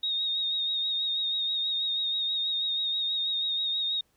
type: tone with vibrato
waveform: sine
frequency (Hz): 3729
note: A#7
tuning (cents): 0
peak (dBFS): -26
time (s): 0.03-4.01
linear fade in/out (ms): 5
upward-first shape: sine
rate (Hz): 6.2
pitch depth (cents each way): 34
effects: pink hiss -70 dBFS RMS until 4.16 s